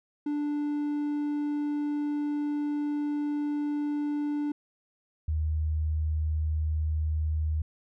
triangle / sine tone pair in turn, 293.7 / 77.79 Hz, D4 / D#2, 0 / 0 cents, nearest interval octave + major seventh, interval 2300 cents, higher first, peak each -25 dBFS, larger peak neither, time 0.26-4.52 / 5.28-7.62 s, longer first, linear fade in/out 5 ms, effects none

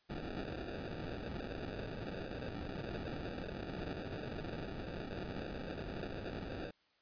blue noise with sample-and-hold, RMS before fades -43 dBFS, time 0.09-6.71 s, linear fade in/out 10 ms, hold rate 1050 Hz, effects white hiss -73 dBFS RMS until 7.01 s + resampled to 11025 Hz

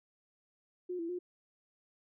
sine tone with pitch steps, 360 / 334.4 / 357.3 Hz, F#4 / E4 / F4, -47 / +25 / +40 cents, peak -35 dBFS, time 0.89-1.19 s, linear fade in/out 10 ms, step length 100 ms, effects none

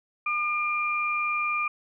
sine tone pair together, 1208 / 2392 Hz, D6 / D7, +48 / +31 cents, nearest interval octave, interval 1183 cents, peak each -27 dBFS, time 0.26-1.68 s, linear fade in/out 5 ms, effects none

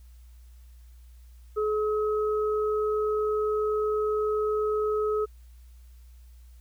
sine tone pair together, 426.1 / 1277 Hz, G#4 / D#6, +44 / +45 cents, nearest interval octave + perfect fifth, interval 1901 cents, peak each -24 / -32 dBFS, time 1.56-5.26 s, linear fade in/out 20 ms, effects added 60 Hz sine -47 dBFS peak until 6.6 s + white hiss -66 dBFS RMS until 6.6 s

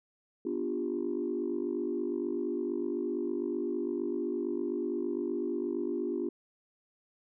sine chord, G dominant seventh, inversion first, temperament equal with one note detuned, 246.9 / 293.7 / 349.2 / 397.7 Hz, B3 / D4 / F4 / G4, 0 / 0 / 0 / +25 cents, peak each -37 / -36 / -33 / -36 dBFS, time 0.45-6.29 s, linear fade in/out 5 ms, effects tanh soft clip ceiling -22 dBFS

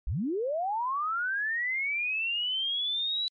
sine linear sweep, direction up, 38.89 to 3961 Hz, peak -27 dBFS, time 0.07-3.28 s, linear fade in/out 0 ms, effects MP3 48 kbps

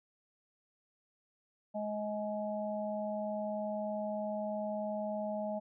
harmonic tone, 210.4 Hz, G#3, 23 cents sharp, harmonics 1 / 3 / 4, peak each -39 / -36 / -43 dBFS, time 1.74-5.6 s, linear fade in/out 20 ms, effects none

